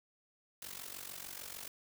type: noise with amplitude modulation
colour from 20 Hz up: white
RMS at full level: -43 dBFS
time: 0.62-1.68 s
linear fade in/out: 2 ms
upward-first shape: sine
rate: 46.7 Hz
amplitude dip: 80%
effects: none